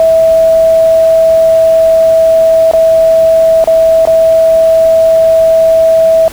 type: tone with dropouts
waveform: sine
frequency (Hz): 651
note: E5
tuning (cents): -22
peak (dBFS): -3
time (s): 0-6.28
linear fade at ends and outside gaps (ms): 1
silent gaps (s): 2.713-2.735 / 3.641-3.674 / 4.053-4.073
effects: pink hiss -28 dBFS RMS until 6.32 s